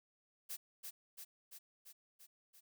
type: noise with echo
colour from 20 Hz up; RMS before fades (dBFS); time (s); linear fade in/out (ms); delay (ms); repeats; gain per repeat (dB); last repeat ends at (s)
blue; -44; 0.49-0.57; 20; 340; 6; -3; 2.61
effects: none